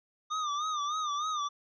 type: tone with vibrato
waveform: square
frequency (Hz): 1209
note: D6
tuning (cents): +50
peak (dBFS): -31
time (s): 0.3-1.49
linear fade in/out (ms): 20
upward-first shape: sine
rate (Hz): 3.3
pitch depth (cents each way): 87
effects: resampled to 16000 Hz